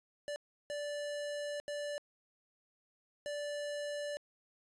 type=tone bursts at uneven times; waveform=square; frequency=584 Hz; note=D5; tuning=10 cents flat; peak=-38 dBFS; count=4; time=0.28-0.36 / 0.7-1.6 / 1.68-1.98 / 3.26-4.17 s; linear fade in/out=0 ms; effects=resampled to 22050 Hz + 13-bit